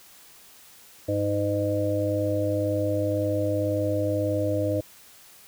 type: harmonic tone with a mistuned harmonic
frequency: 101.9 Hz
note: G#2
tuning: 32 cents flat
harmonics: 1 / 3 / 5 / 6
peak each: -28 / -28 / -28 / -28 dBFS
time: 1.08-4.81 s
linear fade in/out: 10 ms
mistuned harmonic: 3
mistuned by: +25 cents
effects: white hiss -51 dBFS RMS until 5.47 s